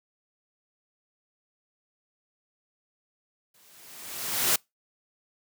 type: noise with exponential growth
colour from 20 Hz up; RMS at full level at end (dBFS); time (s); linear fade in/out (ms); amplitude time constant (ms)
white; -21; 3.54-4.56; 5; 220
effects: noise-tail reverb RT60 0.2 s tail -26 dB re dry + high-pass 100 Hz 12 dB/octave